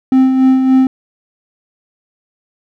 triangle tone with tremolo, 261.6 Hz, C4, in tune, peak -3 dBFS, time 0.12-0.87 s, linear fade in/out 2 ms, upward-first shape sine, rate 3.5 Hz, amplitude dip 45%, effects none

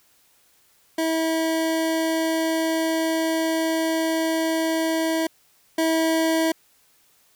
25% pulse tone pair in turn, 323.5 / 323.5 Hz, E4 / E4, -32 / -32 cents, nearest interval unison, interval 0 cents, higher neither, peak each -17 / -15 dBFS, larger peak second, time 0.98-5.27 / 5.78-6.52 s, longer first, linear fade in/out 5 ms, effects white hiss -60 dBFS RMS until 7.35 s

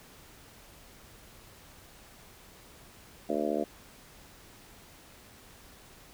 harmonic tone, 74.7 Hz, D2, 30 cents sharp, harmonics 3 / 4 / 5 / 6 / 7 / 8 / 9, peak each -36 / -34 / -35 / -37 / -36 / -36 / -35 dBFS, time 3.29-3.64 s, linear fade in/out 5 ms, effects pink hiss -54 dBFS RMS until 6.13 s

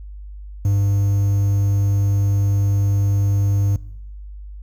triangle tone with quantisation, 100 Hz, G2, 35 cents sharp, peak -12 dBFS, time 0.65-3.76 s, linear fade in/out 0 ms, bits 7, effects noise-tail reverb RT60 0.9 s tail -23 dB re dry + added 50 Hz sine -32 dBFS peak until 4.62 s

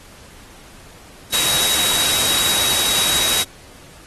sine tone in noise, 3828 Hz, A#7, 45 cents sharp, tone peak -20 dBFS, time 1.32-3.44 s, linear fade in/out 20 ms, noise white, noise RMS -18 dBFS, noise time 1.32-3.44 s, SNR -5 dB, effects pink hiss -44 dBFS RMS until 4.06 s + AAC 32 kbps

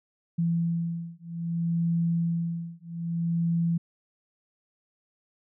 sine beating tone pair, 168 / 168.62 Hz, E3 / E3, +33 / +40 cents, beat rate 0.62 Hz, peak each -28 dBFS, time 0.38-3.78 s, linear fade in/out 10 ms, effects none

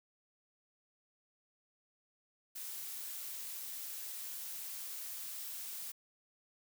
blue noise, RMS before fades -44 dBFS, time 2.55-5.92 s, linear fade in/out 10 ms, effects none

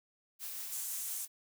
blue noise with tremolo, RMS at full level -41 dBFS, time 0.39-1.28 s, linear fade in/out 50 ms, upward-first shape triangle, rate 5.8 Hz, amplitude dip 25%
white band-pass noise, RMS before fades -42 dBFS, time 0.72-1.25 s, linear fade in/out 2 ms, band 6100 to 13000 Hz, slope 48 dB/octave
effects none

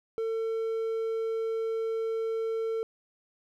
triangle tone, 450 Hz, A4, 39 cents sharp, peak -26 dBFS, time 0.18-2.83 s, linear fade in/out 0 ms, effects none

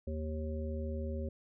harmonic tone, 77.78 Hz, D#2, in tune, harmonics 1 / 3 / 5 / 7, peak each -36 / -42 / -45 / -44 dBFS, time 0.07-1.29 s, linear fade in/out 5 ms, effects none

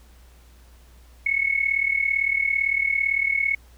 sine tone with amplitude modulation, 2200 Hz, C#7, 14 cents flat, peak -16 dBFS, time 1.26-3.55 s, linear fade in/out 5 ms, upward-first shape sine, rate 37.8 Hz, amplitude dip 80%, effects added 60 Hz sine -48 dBFS peak until 3.77 s + pink hiss -57 dBFS RMS until 3.77 s

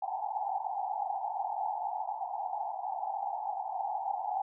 pink band-pass noise, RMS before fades -35 dBFS, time 0.02-4.42 s, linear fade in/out 5 ms, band 740 to 870 Hz, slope 96 dB/octave, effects none

